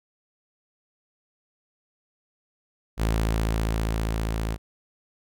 sawtooth tone with level ramp, 55 Hz, A1, in tune, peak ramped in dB -17 to -22 dBFS, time 2.97-4.58 s, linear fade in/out 50 ms, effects none

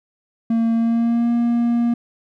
triangle tone with pitch glide, 228.4 to 236.3 Hz, A#3 to A#3, -35 to +24 cents, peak -13 dBFS, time 0.5-1.94 s, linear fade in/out 5 ms, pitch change +59 cents, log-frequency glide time 0.74-1.31 s, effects none

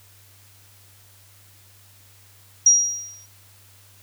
sine tone with exponential decay, 5720 Hz, F8, 41 cents sharp, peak -8 dBFS, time 2.66-3.26 s, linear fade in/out 5 ms, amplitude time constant 130 ms, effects added 98 Hz sine -53 dBFS peak until 4.02 s + white hiss -53 dBFS RMS until 4.02 s

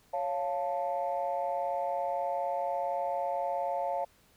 sine chord, Db augmented, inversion none, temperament equal, 554.4 / 698.5 / 880 Hz, Db5 / F5 / A5, 0 / 0 / 0 cents, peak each -33 / -32 / -34 dBFS, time 0.13-4.05 s, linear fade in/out 10 ms, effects tanh soft clip ceiling -22 dBFS + pink hiss -64 dBFS RMS until 4.36 s

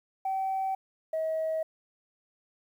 sine tone pair in turn, 768 / 638.2 Hz, G5 / D#5, -36 / +44 cents, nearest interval minor third, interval 320 cents, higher first, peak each -26 dBFS, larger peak neither, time 0.25-0.75 / 1.13-1.63 s, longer neither, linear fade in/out 5 ms, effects tanh soft clip ceiling -24 dBFS + 10-bit

